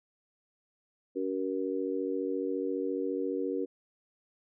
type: harmonic tone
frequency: 94.5 Hz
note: F#2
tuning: 37 cents sharp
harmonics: 3 / 4 / 5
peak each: -34 / -34 / -34 dBFS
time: 1.15-3.66 s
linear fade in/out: 20 ms
effects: none